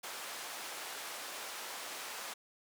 pink band-pass noise, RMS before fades -44 dBFS, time 0.03-2.34 s, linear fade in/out 10 ms, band 660 to 14000 Hz, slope 12 dB/octave, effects none

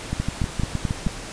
two click trains, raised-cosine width 5 ms, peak -11 / -10 dBFS, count 7 / 5, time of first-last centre 0.13-1.065 / 0.2-1.07 s, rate 6.42 / 4.6 Hz, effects pink hiss -35 dBFS RMS until 1.32 s + resampled to 22050 Hz

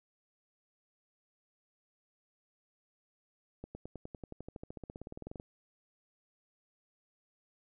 accelerating click train, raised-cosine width 2 ms, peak -30 dBFS, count 26, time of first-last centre 3.64-5.399 s, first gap 110 ms, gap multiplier 0.96, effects none

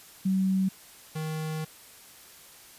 sine / square tone pair in turn, 190 / 156.79 Hz, F#3 / D#3, +46 / +14 cents, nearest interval minor third, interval 332 cents, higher first, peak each -22 / -31 dBFS, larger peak first, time 0.25-0.69 / 1.15-1.65 s, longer second, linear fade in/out 10 ms, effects white hiss -51 dBFS RMS until 2.78 s + resampled to 32000 Hz

